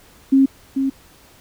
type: tone with echo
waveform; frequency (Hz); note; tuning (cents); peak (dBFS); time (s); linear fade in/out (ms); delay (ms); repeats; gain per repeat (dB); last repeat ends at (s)
sine; 269.6; C#4; -48; -9; 0.32-0.46; 10; 440; 1; -7; 0.9
effects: pink hiss -49 dBFS RMS until 1.4 s